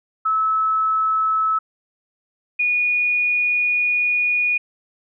sine tone pair in turn, 1300 / 2454 Hz, E6 / D#7, -24 / -25 cents, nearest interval major seventh, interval 1099 cents, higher second, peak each -16 dBFS, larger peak neither, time 0.25-1.59 / 2.59-4.58 s, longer second, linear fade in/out 10 ms, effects none

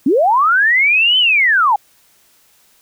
sine linear two-way sweep, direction up then down, 234 to 3086 to 778 Hz, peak -9 dBFS, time 0.06-1.76 s, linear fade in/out 5 ms, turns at 1.18 s, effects white hiss -53 dBFS RMS until 2.81 s

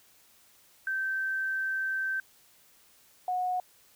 sine tone pair in turn, 1553 / 730.2 Hz, G6 / F#5, -17 / -23 cents, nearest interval octave + minor second, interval 1306 cents, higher first, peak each -28 / -27 dBFS, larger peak second, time 0.87-2.2 / 3.28-3.6 s, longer first, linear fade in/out 2 ms, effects white hiss -61 dBFS RMS until 3.95 s

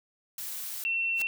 blue noise, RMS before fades -37 dBFS, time 0.38-0.84 s, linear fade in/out 2 ms
sine tone, 2706 Hz, E7, 45 cents sharp, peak -26 dBFS, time 0.85-1.27 s, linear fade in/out 0 ms
white noise with exponential growth, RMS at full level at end -33 dBFS, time 1.13-1.22 s, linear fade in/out 2 ms, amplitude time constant 18 ms
effects none

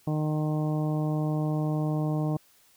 harmonic tone, 153.1 Hz, D#3, 28 cents flat, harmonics 1 / 2 / 3 / 4 / 5 / 6 / 7, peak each -26 / -31 / -39 / -37 / -40 / -46 / -45 dBFS, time 0.07-2.37 s, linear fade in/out 5 ms, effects white hiss -61 dBFS RMS until 2.76 s

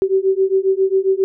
sine beating tone pair, 380.1 / 387.5 Hz, F#4 / G4, +47 / -20 cents, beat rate 7.4 Hz, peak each -16 dBFS, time 0.02-1.24 s, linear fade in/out 0 ms, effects none

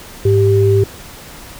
sine tone pair together, 103.83 / 392 Hz, G#2 / G4, 0 / 0 cents, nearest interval octave + major seventh, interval 2300 cents, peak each -11 dBFS, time 0.25-0.84 s, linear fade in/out 5 ms, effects pink hiss -35 dBFS RMS until 1.59 s

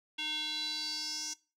square tone with band-pass filter sweep, 306.7 Hz, D#4, 25 cents flat, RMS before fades -37 dBFS, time 0.18-1.34 s, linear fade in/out 10 ms, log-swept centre 3100 to 5900 Hz, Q 6.5, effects noise-tail reverb RT60 0.3 s tail -19 dB re dry

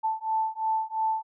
sine beating tone pair, 880 / 882.9 Hz, A5 / A5, 0 / +6 cents, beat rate 2.9 Hz, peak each -28 dBFS, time 0.03-1.23 s, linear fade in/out 20 ms, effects none

